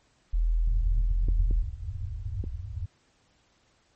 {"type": "tone", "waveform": "sine", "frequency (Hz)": 41, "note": "E1", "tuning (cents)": -9, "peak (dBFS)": -21, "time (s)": [0.33, 1.63], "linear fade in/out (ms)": 10}
{"type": "low-pass noise", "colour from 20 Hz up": "white", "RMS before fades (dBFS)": -34, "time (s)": [0.67, 2.86], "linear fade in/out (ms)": 5, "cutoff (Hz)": 110, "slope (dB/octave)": 96}
{"type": "clicks", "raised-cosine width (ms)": 3, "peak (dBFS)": -23, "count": 3, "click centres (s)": [1.286, 1.51, 2.44]}
{"effects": ["pink hiss -66 dBFS RMS until 3.95 s", "MP3 32 kbps"]}